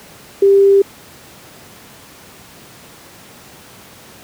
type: tone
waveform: sine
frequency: 395.3 Hz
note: G4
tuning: 15 cents sharp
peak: -6 dBFS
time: 0.42-0.82 s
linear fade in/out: 5 ms
effects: pink hiss -40 dBFS RMS until 4.23 s + high-pass 100 Hz 12 dB/octave